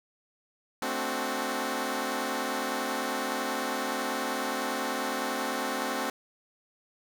10% pulse chord, D dominant seventh, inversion second, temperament equal with one note detuned, 220 / 261.6 / 291.6 / 370 Hz, A3 / C4 / D4 / F#4, 0 / 0 / -12 / 0 cents, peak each -28 / -24 / -29 / -28 dBFS, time 0.82-6.1 s, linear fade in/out 2 ms, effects none

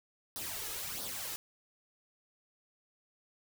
white noise with flanger, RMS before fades -40 dBFS, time 0.36-1.36 s, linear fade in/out 0 ms, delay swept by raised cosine 0.2 to 2.4 ms, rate 1.5 Hz, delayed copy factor +0.65, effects none

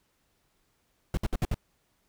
brown noise bursts, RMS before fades -26 dBFS, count 5, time 1.14-1.544 s, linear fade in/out 2 ms, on 32 ms, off 61 ms, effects pink hiss -72 dBFS RMS until 2.08 s

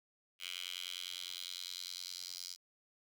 10% pulse tone with high-pass filter sweep, 89.9 Hz, F#2, 49 cents flat, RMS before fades -45 dBFS, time 0.39-2.57 s, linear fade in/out 50 ms, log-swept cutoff 2800 to 4900 Hz, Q 3.8, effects none

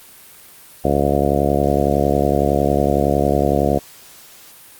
harmonic tone, 70.9 Hz, C#2, 40 cents sharp, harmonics 1 / 2 / 3 / 4 / 5 / 6 / 7 / 8 / 9 / 10, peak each -23 / -23 / -23 / -23 / -23 / -23 / -23 / -23 / -23 / -23 dBFS, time 0.84-3.79 s, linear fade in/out 10 ms, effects white hiss -43 dBFS RMS until 4.79 s + Opus 32 kbps

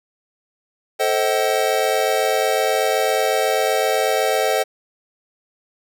square chord, A diminished seventh, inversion none, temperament just, 440 / 528 / 633.6 / 760.3 Hz, A4 / C5 / Eb5 / Gb5, 0 / +16 / +31 / +47 cents, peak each -23 dBFS, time 0.99-4.64 s, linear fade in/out 20 ms, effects none

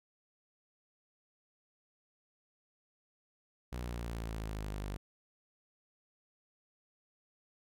sawtooth exponential sweep, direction down, 61.74 to 49 Hz, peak -34 dBFS, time 3.72-4.97 s, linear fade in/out 10 ms, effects none

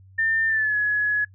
sine tone with pitch glide, 1800 to 1689.2 Hz, A6 to G#6, +39 to +29 cents, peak -19 dBFS, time 0.18-1.25 s, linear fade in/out 10 ms, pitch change -110 cents, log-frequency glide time 0.47-0.76 s, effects noise-tail reverb RT60 0.1 s tail -26 dB re dry + added 95 Hz sine -47 dBFS peak until 1.34 s

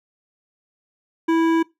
sine tone with hard clipping, 328.3 Hz, E4, 7 cents flat, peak -17 dBFS, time 1.28-1.63 s, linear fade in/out 10 ms, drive 13 dB, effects noise-tail reverb RT60 0.2 s tail -22 dB re dry

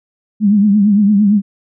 sine tone with vibrato, 205.2 Hz, G#3, 21 cents flat, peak -7 dBFS, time 0.4-1.42 s, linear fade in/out 50 ms, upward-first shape triangle, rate 8.8 Hz, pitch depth 98 cents each way, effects none

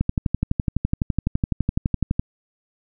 click train, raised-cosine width 5 ms, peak -7 dBFS, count 27, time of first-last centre 0.01-2.195 s, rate 11.9 Hz, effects none

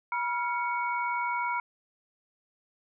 sine tone cluster, 967 / 1385 / 2233 Hz, B5 / F6 / C#7, -37 / -15 / +12 cents, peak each -29 / -34 / -35 dBFS, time 0.12-1.6 s, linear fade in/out 2 ms, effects none

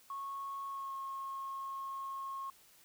sine tone with pitch glide, 1100 to 1083.6 Hz, C#6 to C#6, -14 to -40 cents, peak -38 dBFS, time 0.1-2.5 s, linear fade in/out 2 ms, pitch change -26 cents, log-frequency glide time 0.68-0.94 s, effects tanh soft clip ceiling -34 dBFS + white hiss -63 dBFS RMS until 2.84 s

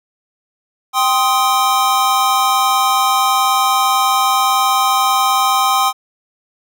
square chord, C minor, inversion second, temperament just, 784.9 / 1046.5 / 1255.8 Hz, G5 / C6 / Eb6, +2 / 0 / +16 cents, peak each -17 dBFS, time 0.93-5.93 s, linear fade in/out 50 ms, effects none

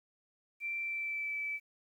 sine tone with pitch glide, 2349 to 2309 Hz, D7 to D7, 0 to -30 cents, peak -34 dBFS, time 0.6-1.6 s, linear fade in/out 50 ms, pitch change -30 cents, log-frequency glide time 0.78-1.36 s, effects 11-bit

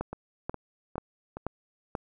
two click trains, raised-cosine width 1 ms, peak -22 / -17 dBFS, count 4 / 5, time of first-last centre 0.13-1.37 / 0.01-1.952 s, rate 2.42 / 2.06 Hz, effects none

